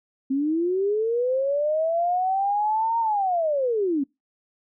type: linear two-way sweep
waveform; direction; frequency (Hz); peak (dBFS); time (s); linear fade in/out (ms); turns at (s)
sine; up then down; 261.6 to 930 to 261.6; -20; 0.3-4.04; 10; 2.99
effects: noise-tail reverb RT60 0.2 s tail -23 dB re dry